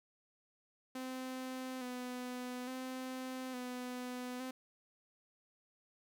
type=tone with vibrato; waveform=sawtooth; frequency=253.7 Hz; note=B3; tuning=47 cents sharp; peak=-37 dBFS; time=0.95-4.51 s; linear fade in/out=5 ms; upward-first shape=square; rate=0.58 Hz; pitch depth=30 cents each way; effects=none